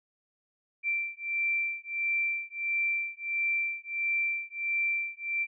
sine beating tone pair, 2349 / 2350.5 Hz, D7 / D7, 0 / +1 cents, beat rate 1.5 Hz, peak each -31 dBFS, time 0.83-5.47 s, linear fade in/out 50 ms, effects none

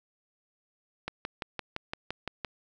click train, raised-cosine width 0.3 ms, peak -17 dBFS, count 9, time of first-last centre 1.08-2.448 s, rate 5.85 Hz, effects none

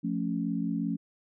sine chord, F augmented, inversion none, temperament equal, 174.61 / 220 / 277.2 Hz, F3 / A3 / C#4, 0 / 0 / 0 cents, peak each -32 dBFS, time 0.03-0.97 s, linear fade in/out 20 ms, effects none

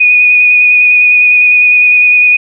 sine tone with vibrato, 2472 Hz, D#7, 12 cents flat, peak -3 dBFS, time 0-2.37 s, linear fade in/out 10 ms, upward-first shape square, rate 9.9 Hz, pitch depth 10 cents each way, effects none

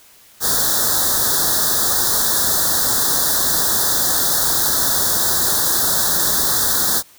white band-stop noise, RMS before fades -17 dBFS, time 0.4-7.03 s, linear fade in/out 50 ms, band 1800 to 3500 Hz, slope 96 dB/octave, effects white hiss -48 dBFS RMS until 7.18 s

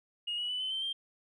sine tone with pitch steps, 2868 / 2927 / 2986 / 3047 / 3110 / 3173 Hz, F7 / F#7 / F#7 / G7 / G7 / G7, +45 / -19 / +15 / -50 / -14 / +20 cents, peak -31 dBFS, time 0.27-0.93 s, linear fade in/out 10 ms, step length 110 ms, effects tanh soft clip ceiling -28 dBFS

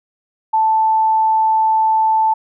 sine tone, 880 Hz, A5, in tune, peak -11 dBFS, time 0.53-2.34 s, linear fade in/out 10 ms, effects none

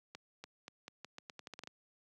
accelerating click train, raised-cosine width 0.2 ms, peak -29 dBFS, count 13, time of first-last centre 0.15-1.674 s, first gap 290 ms, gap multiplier 0.83, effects high-pass 150 Hz 12 dB/octave

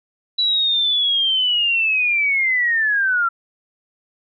sine linear sweep, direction down, 3955 to 1349 Hz, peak -15 dBFS, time 0.38-3.29 s, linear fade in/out 10 ms, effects none

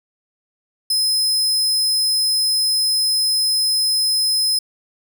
sawtooth tone, 5100 Hz, D#8, 42 cents sharp, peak -13 dBFS, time 0.9-4.59 s, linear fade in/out 5 ms, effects none

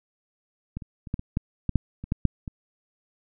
clicks, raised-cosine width 5 ms, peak -19 / -26 / -26 / -14 / -21 / -11 / -12 / -7 / -23 / -11 / -6 / -21 dBFS, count 12, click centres 0.77 / 0.822 / 1.072 / 1.141 / 1.194 / 1.371 / 1.693 / 1.757 / 2.04 / 2.121 / 2.253 / 2.478 s, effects none

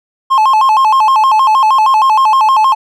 triangle tone with vibrato, 960 Hz, B5, 49 cents flat, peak -4 dBFS, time 0.3-2.75 s, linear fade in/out 20 ms, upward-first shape square, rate 6.4 Hz, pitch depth 180 cents each way, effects none

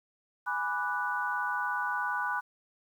sine chord, G# half-diminished seventh, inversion none, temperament equal, 830.6 / 987.8 / 1174.7 / 1480 Hz, G#5 / B5 / D6 / F#6, 0 / 0 / 0 / 0 cents, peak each -37 / -34 / -37 / -32 dBFS, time 0.46-2.41 s, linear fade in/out 20 ms, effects 10-bit

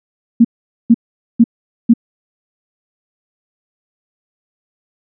sine tone bursts, 232.6 Hz, A#3, 4 cents flat, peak -3 dBFS, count 4, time 0.4-1.938 s, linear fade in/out 10 ms, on 47 ms, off 450 ms, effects none

